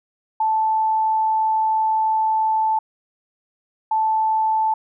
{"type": "tone pair in turn", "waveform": "sine", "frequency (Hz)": [877, 877], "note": ["A5", "A5"], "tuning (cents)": [-6, -6], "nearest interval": "unison", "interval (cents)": 0, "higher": "neither", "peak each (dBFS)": -16, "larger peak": "neither", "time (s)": [[0.4, 2.79], [3.91, 4.74]], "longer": "first", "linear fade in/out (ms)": 5, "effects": []}